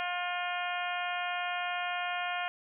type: harmonic tone with a mistuned harmonic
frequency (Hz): 355.4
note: F4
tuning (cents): +30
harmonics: 2 / 3 / 4 / 5 / 6 / 7 / 8 / 9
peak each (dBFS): -35 / -41 / -38 / -41 / -43 / -40 / -43 / -46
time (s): 0-2.48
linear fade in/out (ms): 0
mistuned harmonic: 7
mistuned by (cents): -18
effects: none